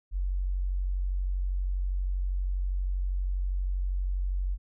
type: tone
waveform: sine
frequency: 46.25 Hz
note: F#1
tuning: in tune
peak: -26 dBFS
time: 0.11-4.58 s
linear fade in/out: 50 ms
effects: none